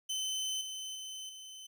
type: tone with level steps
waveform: 25% pulse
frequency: 3054 Hz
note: G7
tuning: 46 cents flat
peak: -30 / -36 / -38 / -43 dBFS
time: 0.09-1.67 s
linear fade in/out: 10 ms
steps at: 0.61 / 0.95 / 1.29 s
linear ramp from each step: 2 ms
effects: none